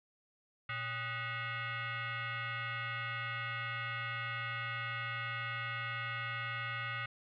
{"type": "tone with frequency modulation", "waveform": "sine", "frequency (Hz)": 119.1, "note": "A#2", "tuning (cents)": 38, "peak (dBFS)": -36, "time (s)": [0.69, 7.06], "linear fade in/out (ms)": 5, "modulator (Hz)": 682, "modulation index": 3.6, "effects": []}